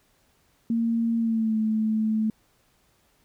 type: tone with pitch glide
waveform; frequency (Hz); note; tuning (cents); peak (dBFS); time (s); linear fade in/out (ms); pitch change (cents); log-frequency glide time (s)
sine; 230 to 218.1; A#3 to A3; -23 to -15; -21; 0.7-2.3; 2; -92; 1.18-1.57
effects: pink hiss -65 dBFS RMS until 3.24 s